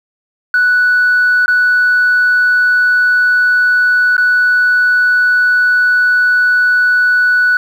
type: tone with dropouts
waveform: sine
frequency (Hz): 1480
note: F#6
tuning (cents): 0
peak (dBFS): -6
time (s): 0.54-7.57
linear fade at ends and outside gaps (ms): 2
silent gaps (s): 1.46-1.48 / 4.167-4.179
effects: tanh soft clip ceiling -5 dBFS + 7-bit